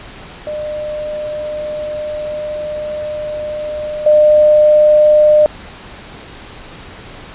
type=tone with level steps; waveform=sine; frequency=604 Hz; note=D5; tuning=48 cents sharp; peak=-19 / -5 dBFS; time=0.47-5.46 s; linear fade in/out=0 ms; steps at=4.06 s; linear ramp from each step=5 ms; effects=pink hiss -34 dBFS RMS until 7.34 s + resampled to 8000 Hz